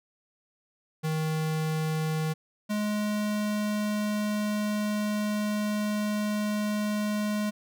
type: tone pair in turn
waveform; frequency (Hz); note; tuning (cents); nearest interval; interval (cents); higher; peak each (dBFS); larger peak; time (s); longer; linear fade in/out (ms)
square; 157.2 / 209.8; D#3 / G#3; +18 / +18; perfect fourth; 500; second; -27; neither; 1.03-2.34 / 2.69-7.51; second; 20
effects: none